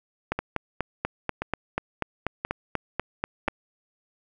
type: two click trains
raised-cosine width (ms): 0.5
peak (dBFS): -12 / -10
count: 4 / 14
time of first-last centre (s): 0.39-3.48 / 0.32-3.483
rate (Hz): 0.971 / 4.11
effects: none